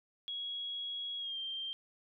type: tone with pitch glide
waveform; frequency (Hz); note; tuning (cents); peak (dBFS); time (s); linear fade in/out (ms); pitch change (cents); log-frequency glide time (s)
sine; 3322 to 3166; G#7 to G7; 0 to +17; -37; 0.28-1.73; 0; -83; 1.18-1.38
effects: none